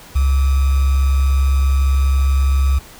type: tone with sample-and-hold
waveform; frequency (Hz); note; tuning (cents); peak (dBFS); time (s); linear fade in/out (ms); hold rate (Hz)
sine; 67.8; C#2; -38; -11; 0.15-2.79; 10; 1225
effects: pink hiss -40 dBFS RMS until 2.99 s